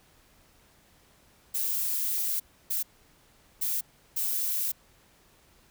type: noise bursts at uneven times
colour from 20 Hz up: violet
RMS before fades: -29 dBFS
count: 4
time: 1.54-2.4 / 2.7-2.83 / 3.61-3.81 / 4.16-4.72 s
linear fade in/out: 10 ms
effects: pink hiss -61 dBFS RMS until 5.7 s